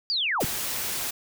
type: linear sweep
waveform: sine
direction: down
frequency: 4865 to 41.2 Hz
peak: -23 dBFS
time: 0.1-0.45 s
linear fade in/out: 0 ms
type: noise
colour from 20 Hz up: white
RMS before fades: -30 dBFS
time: 0.4-1.11 s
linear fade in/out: 10 ms
effects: none